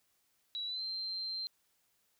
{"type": "tone with pitch glide", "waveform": "sine", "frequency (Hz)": [3909, 4141], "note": ["B7", "C8"], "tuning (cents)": [-19, -19], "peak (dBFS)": -36, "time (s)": [0.55, 1.47], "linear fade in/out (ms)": 0, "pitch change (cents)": 100, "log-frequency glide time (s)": [0.66, 0.83], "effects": ["white hiss -75 dBFS RMS until 2.19 s"]}